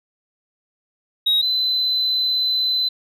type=tone pair in turn; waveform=sine; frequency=3800 / 4031 Hz; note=A#7 / B7; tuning=+33 / +35 cents; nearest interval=minor second; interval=102 cents; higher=second; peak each=-12 / -16 dBFS; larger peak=first; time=1.26-1.42 / 1.42-2.89 s; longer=second; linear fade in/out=10 ms; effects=tanh soft clip ceiling -13 dBFS